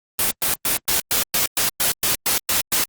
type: noise bursts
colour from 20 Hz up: white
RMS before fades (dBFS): -19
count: 12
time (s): 0.19-2.84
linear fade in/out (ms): 2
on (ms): 120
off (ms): 110
effects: Opus 24 kbps